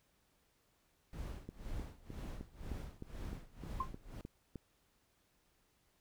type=noise with tremolo; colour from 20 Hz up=brown; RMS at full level=-43 dBFS; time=1.13-4.21 s; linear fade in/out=0 ms; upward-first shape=sine; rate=2 Hz; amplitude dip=90%
type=click train; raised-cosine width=3 ms; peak=-32 dBFS; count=11; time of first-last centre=1.49-4.557 s; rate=3.26 Hz
type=tone with exponential decay; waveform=sine; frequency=1051 Hz; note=C6; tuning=7 cents sharp; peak=-30 dBFS; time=3.8-3.89 s; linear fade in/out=5 ms; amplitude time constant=18 ms
effects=pink hiss -75 dBFS RMS until 6 s